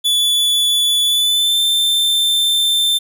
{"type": "tone with pitch glide", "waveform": "45% pulse", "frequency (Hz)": [3449, 3562], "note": ["A7", "A7"], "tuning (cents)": [-35, 21], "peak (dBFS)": -12, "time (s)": [0.04, 2.99], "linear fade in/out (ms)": 20, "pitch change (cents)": 56, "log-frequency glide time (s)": [1.04, 1.61], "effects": []}